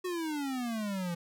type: exponential sweep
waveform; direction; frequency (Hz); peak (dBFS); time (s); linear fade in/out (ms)
square; down; 371.1 to 168.4; -33; 0.04-1.15; 10
effects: none